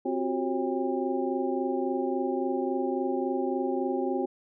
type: tone cluster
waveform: sine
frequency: 261.7 / 358.6 / 382.2 / 543 / 802 Hz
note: C4 / F4 / G4 / C#5 / G5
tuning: 0 / +46 / -44 / -36 / +39 cents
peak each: -31 / -31 / -32 / -35 / -35 dBFS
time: 0.05-4.26 s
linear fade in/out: 10 ms
effects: none